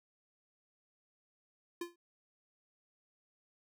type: tone with exponential decay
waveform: square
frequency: 345.6 Hz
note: F4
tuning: 18 cents flat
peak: -35 dBFS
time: 1.81-1.96 s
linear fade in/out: 5 ms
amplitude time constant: 32 ms
effects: none